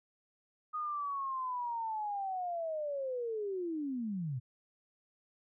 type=linear sweep; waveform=sine; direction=down; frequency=1244.5 to 116.54 Hz; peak=-34 dBFS; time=0.73-4.4 s; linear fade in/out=20 ms; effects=none